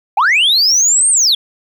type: linear two-way sweep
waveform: sine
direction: up then down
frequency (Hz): 730 to 8870 to 3259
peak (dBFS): -6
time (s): 0.17-1.35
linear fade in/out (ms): 5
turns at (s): 1.1
effects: tanh soft clip ceiling -7 dBFS + 8-bit